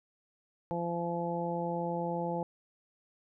harmonic tone, 171.3 Hz, F3, 33 cents flat, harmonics 1 / 2 / 3 / 4 / 5, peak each -36 / -39 / -36 / -41 / -37 dBFS, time 0.71-2.43 s, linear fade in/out 0 ms, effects none

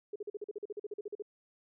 sine tone bursts, 414.5 Hz, G#4, 3 cents flat, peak -36 dBFS, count 16, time 0.13-1.223 s, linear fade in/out 5 ms, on 28 ms, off 43 ms, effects none

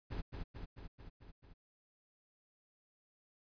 brown noise with echo, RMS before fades -40 dBFS, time 0.1-0.22 s, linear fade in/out 20 ms, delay 220 ms, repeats 6, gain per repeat -3 dB, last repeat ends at 1.54 s, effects resampled to 11025 Hz

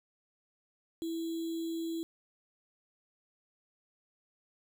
sine tone with sample-and-hold, 329.7 Hz, E4, in tune, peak -33 dBFS, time 1.02-2.03 s, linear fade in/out 0 ms, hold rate 3675 Hz, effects none

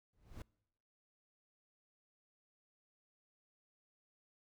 brown noise with exponential growth, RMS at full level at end -42 dBFS, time 0.13-0.42 s, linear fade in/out 2 ms, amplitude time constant 63 ms, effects noise-tail reverb RT60 0.8 s tail -25 dB re dry

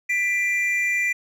triangle tone pair together, 1982.7 / 2373 Hz, B6 / D7, +6 / +17 cents, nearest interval minor third, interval 311 cents, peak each -21 dBFS, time 0.09-1.13 s, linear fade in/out 10 ms, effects none

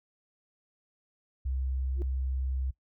sine tone, 65.5 Hz, C2, 2 cents sharp, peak -28 dBFS, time 1.45-2.71 s, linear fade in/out 10 ms
sine tone with exponential growth, 349.4 Hz, F4, 1 cent sharp, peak -31 dBFS, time 1.94-2.02 s, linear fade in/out 0 ms, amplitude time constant 17 ms
effects noise-tail reverb RT60 0.1 s tail -19 dB re dry + tanh soft clip ceiling -21 dBFS

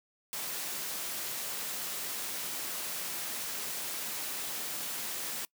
white noise, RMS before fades -37 dBFS, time 0.33-5.45 s, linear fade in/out 0 ms, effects noise-tail reverb RT60 0.1 s tail -24 dB re dry + high-pass 150 Hz 12 dB/octave

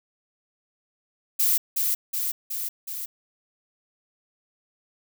violet noise with echo, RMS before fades -21 dBFS, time 1.39-1.58 s, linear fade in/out 10 ms, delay 370 ms, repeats 4, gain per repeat -3 dB, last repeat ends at 3.06 s, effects none

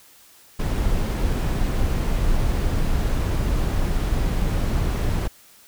brown noise, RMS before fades -21 dBFS, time 0.59-5.28 s, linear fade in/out 10 ms, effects white hiss -51 dBFS RMS until 5.67 s

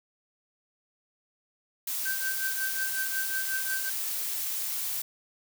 blue noise, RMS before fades -32 dBFS, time 1.87-5.02 s, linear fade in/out 5 ms
triangle tone with tremolo, 1553 Hz, G6, 17 cents flat, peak -26 dBFS, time 2.05-3.9 s, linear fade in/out 10 ms, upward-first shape triangle, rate 5.5 Hz, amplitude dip 95%
effects none

